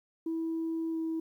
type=tone with pitch glide; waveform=sine; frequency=326.5 to 323.9 Hz; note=E4 to E4; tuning=-17 to -30 cents; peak=-29 dBFS; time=0.26-1.2 s; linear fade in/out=5 ms; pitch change=-13 cents; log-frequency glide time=0.91-0.97 s; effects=tanh soft clip ceiling -27 dBFS + 11-bit